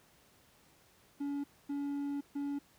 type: tone bursts at uneven times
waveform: triangle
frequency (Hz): 283.9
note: C#4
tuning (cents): +41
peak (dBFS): -32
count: 3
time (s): 1.2-1.44 / 1.69-2.21 / 2.35-2.59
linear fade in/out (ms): 10
effects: pink hiss -65 dBFS RMS until 2.78 s + high-pass 60 Hz 12 dB/octave